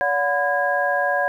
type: tone cluster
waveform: sine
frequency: 571 / 726 / 1003 / 1637 Hz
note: D5 / F#5 / B5 / G#6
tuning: -49 / -33 / +26 / -25 cents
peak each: -23 / -23 / -28 / -22 dBFS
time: 0.01-1.28 s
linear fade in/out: 0 ms
effects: 9-bit